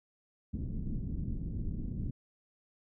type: low-pass noise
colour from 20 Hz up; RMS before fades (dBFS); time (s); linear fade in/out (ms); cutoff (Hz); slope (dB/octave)
pink; -36; 0.53-2.11; 10; 260; 24
effects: none